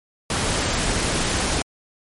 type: noise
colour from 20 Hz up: pink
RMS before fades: -22 dBFS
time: 0.3-1.62 s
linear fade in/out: 2 ms
effects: MP3 48 kbps